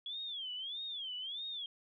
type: tone with vibrato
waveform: sine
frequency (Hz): 3320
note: G#7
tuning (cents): -1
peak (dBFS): -39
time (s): 0.06-1.66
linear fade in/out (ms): 2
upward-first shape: sine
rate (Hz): 1.6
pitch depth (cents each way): 200
effects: none